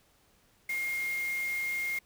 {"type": "tone in noise", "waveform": "sine", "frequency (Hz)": 2131, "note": "C7", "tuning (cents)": 31, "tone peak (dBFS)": -30, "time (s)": [0.69, 1.99], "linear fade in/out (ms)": 5, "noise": "white", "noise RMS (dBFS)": -45, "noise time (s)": [0.69, 1.99], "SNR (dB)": 12, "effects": ["pink hiss -66 dBFS RMS until 2.05 s"]}